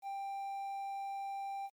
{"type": "tone with quantisation", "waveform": "triangle", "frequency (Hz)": 789, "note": "G5", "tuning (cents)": 11, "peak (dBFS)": -36, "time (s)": [0.02, 1.7], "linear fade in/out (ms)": 50, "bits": 11, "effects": ["MP3 96 kbps"]}